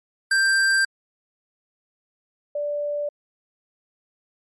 square / sine tone pair in turn, 1577 / 585.3 Hz, G6 / D5, +10 / -6 cents, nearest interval octave + perfect fourth, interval 1716 cents, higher first, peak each -17 / -23 dBFS, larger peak first, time 0.31-0.85 / 2.55-3.09 s, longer neither, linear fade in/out 5 ms, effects MP3 48 kbps

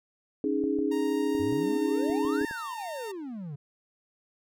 sine chord, C# suspended second, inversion none, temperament equal, 277.2 / 311.1 / 415.3 Hz, C#4 / D#4 / G#4, 0 / 0 / 0 cents, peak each -29 dBFS, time 0.44-2.45 s, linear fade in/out 2 ms
clicks, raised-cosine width 2 ms, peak -29 dBFS, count 8, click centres 0.639 / 0.789 / 1.351 / 1.526 / 2.099 / 2.25 / 2.413 / 2.511 s
sawtooth tone with pitch glide, 932.3 to 913.1 Hz, A#5 to A#5, 0 to -36 cents, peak -35 dBFS, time 0.91-3.12 s, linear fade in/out 10 ms, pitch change -36 cents, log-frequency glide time 1.59-1.67 s
triangle exponential two-way sweep, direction up then down, 86.3 to 1864.7 to 135.3 Hz, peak -33 dBFS, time 1.39-3.56 s, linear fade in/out 10 ms, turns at 2.46 s
effects none

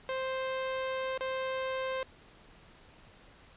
sawtooth tone with dropouts, 524 Hz, C5, 2 cents sharp, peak -28 dBFS, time 0.09-2.03 s, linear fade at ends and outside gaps 1 ms, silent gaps 1.177-1.208 s, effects pink hiss -57 dBFS RMS until 3.56 s + resampled to 8000 Hz

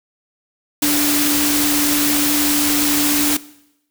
sine tone in noise, 292.8 Hz, D4, 5 cents flat, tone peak -17 dBFS, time 0.82-3.37 s, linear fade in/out 5 ms, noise white, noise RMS -18 dBFS, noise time 0.82-3.37 s, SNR -2 dB, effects noise-tail reverb RT60 0.8 s tail -19 dB re dry

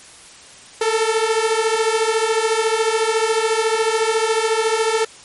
sawtooth beating tone pair, 437.9 / 451.9 Hz, A4 / A4, -8 / +46 cents, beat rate 14 Hz, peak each -15 dBFS, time 0.81-5.05 s, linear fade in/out 5 ms, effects white hiss -42 dBFS RMS until 5.24 s + MP3 48 kbps

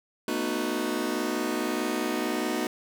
sawtooth chord, B dominant seventh, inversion third, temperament just, 222.2 / 246.9 / 308.7 / 370.4 Hz, A3 / B3 / D#4 / F#4, +17 / 0 / -14 / +2 cents, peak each -31 / -28 / -27 / -28 dBFS, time 0.28-2.67 s, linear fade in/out 2 ms, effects none

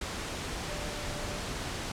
sine tone in noise, 590 Hz, D5, 8 cents sharp, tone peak -44 dBFS, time 0.68-1.4 s, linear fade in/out 5 ms, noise pink, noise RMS -36 dBFS, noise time 0.01-1.92 s, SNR -11 dB, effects low-pass 8000 Hz 12 dB/octave

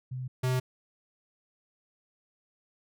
sine / square tone pair in turn, 128 / 128 Hz, C3 / C3, -38 / -38 cents, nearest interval unison, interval 0 cents, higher neither, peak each -33 / -26 dBFS, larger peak second, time 0.11-0.28 / 0.43-0.6 s, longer neither, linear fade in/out 10 ms, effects none

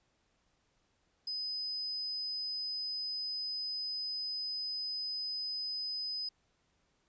sine tone, 5020 Hz, D#8, 15 cents sharp, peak -35 dBFS, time 1.27-6.29 s, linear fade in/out 5 ms, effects pink hiss -75 dBFS RMS until 7.08 s + resampled to 16000 Hz

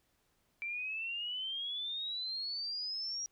sine exponential sweep, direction up, 2332 to 5720 Hz, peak -36 dBFS, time 0.62-3.26 s, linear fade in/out 0 ms, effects pink hiss -75 dBFS RMS until 3.31 s

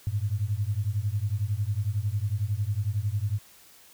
sine beating tone pair, 98 / 109 Hz, G2 / A2, 0 / -16 cents, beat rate 11 Hz, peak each -28 / -28 dBFS, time 0.07-3.39 s, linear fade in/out 0 ms, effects white hiss -54 dBFS RMS until 3.93 s

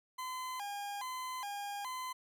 40% pulse tone with vibrato, 911 Hz, A#5, 40 cents flat, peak -38 dBFS, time 0.18-2.13 s, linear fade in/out 10 ms, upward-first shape square, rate 1.2 Hz, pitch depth 200 cents each way, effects none

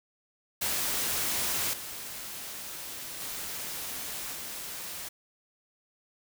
white noise with level steps, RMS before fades -30 / -40 / -37 / -39 dBFS, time 0.61-5.09 s, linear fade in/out 10 ms, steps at 1.73 / 3.2 / 4.33 s, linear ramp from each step 5 ms, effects none

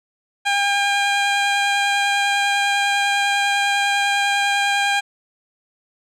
15% pulse tone with vibrato, 804 Hz, G5, 44 cents sharp, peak -10 dBFS, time 0.45-5.01 s, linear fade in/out 20 ms, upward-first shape triangle, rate 10 Hz, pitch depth 10 cents each way, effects low-pass 7000 Hz 12 dB/octave

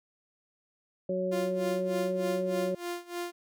harmonic tone, 185 Hz, F#3, in tune, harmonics 1 / 2 / 3, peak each -34 / -34 / -30 dBFS, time 1.09-2.75 s, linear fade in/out 5 ms
sawtooth tone with tremolo, 349.2 Hz, F4, in tune, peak -28 dBFS, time 1.31-3.32 s, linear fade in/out 20 ms, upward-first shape sine, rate 3.3 Hz, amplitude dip 90%
effects none

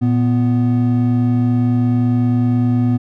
triangle tone pair together, 117.13 / 246.9 Hz, A#2 / B3, +9 / 0 cents, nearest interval octave + minor second, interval 1291 cents, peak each -13 dBFS, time 0.01-2.98 s, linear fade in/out 20 ms, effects none

